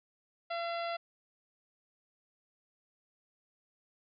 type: harmonic tone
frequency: 680 Hz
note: F5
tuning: 46 cents flat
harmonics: 1 / 2 / 3 / 4 / 5 / 6 / 7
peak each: -35 / -41 / -45 / -47 / -49 / -51 / -52 dBFS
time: 0.5-0.97 s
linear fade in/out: 10 ms
effects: none